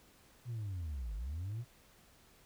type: linear two-way sweep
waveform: sine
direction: down then up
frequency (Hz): 125 to 48.66 to 125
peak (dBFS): -35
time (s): 0.45-1.65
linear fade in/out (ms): 50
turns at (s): 1.15
effects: tanh soft clip ceiling -36 dBFS + pink hiss -64 dBFS RMS until 2.45 s